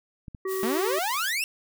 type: clicks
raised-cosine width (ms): 5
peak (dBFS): -27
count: 2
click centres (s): 0.282 / 0.348
type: harmonic tone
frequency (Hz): 380.3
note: F#4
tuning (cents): +48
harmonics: 1 / 3 / 5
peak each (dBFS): -27 / -37 / -41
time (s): 0.45-0.99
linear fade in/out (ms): 5
type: noise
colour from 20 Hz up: blue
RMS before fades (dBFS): -37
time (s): 0.47-1.34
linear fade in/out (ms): 50
type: exponential sweep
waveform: sawtooth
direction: up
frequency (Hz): 207.7 to 2794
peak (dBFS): -22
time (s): 0.63-1.44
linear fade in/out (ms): 0
effects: none